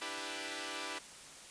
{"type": "chord", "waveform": "5% pulse", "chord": "E minor seventh", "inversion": "third", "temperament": "equal", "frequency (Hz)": [293.7, 329.6, 392, 493.9], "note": ["D4", "E4", "G4", "B4"], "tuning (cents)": [0, 0, 0, 0], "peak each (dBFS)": -34, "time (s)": [0.01, 0.99], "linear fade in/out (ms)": 10, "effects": ["white hiss -52 dBFS RMS until 1.5 s", "resampled to 22050 Hz"]}